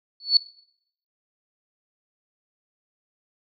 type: tone with exponential growth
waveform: sine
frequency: 4435 Hz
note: C#8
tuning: in tune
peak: -9 dBFS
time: 0.2-0.37 s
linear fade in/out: 2 ms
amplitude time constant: 36 ms
effects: noise-tail reverb RT60 0.7 s tail -21 dB re dry